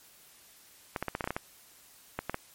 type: clicks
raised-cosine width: 0.5 ms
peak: -16 dBFS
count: 12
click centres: 0.962 / 1.026 / 1.083 / 1.151 / 1.208 / 1.242 / 1.275 / 1.306 / 1.365 / 2.19 / 2.296 / 2.344 s
effects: white hiss -57 dBFS RMS until 2.54 s + MP3 64 kbps